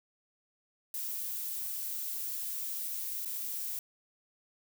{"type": "noise with dropouts", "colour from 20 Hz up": "violet", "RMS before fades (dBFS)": -37, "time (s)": [0.94, 3.79], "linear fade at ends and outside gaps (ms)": 1, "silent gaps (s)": [3.249, 3.257], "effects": []}